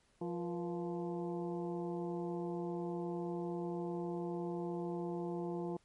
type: harmonic tone with a mistuned harmonic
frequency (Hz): 173.9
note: F3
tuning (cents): -7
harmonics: 1 / 2 / 3 / 4 / 5 / 6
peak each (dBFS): -41 / -39 / -47 / -49 / -49 / -57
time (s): 0.21-5.77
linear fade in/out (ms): 5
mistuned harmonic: 3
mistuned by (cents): -120
effects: pink hiss -72 dBFS RMS until 5.84 s + MP3 48 kbps